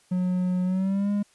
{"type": "tone with pitch glide", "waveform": "triangle", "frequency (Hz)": [181.9, 204.2], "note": ["F#3", "G#3"], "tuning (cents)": [-29, -29], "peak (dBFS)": -20, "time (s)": [0.11, 1.23], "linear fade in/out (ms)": 10, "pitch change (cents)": 200, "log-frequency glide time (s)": [0.64, 1.11], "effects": ["white hiss -61 dBFS RMS until 1.34 s", "resampled to 24000 Hz"]}